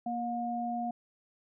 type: tone pair together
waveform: sine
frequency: 236 / 716 Hz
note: A#3 / F5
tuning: +22 / +43 cents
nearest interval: octave + perfect fifth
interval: 1921 cents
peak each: -35 / -33 dBFS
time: 0.06-0.91 s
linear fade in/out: 5 ms
effects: none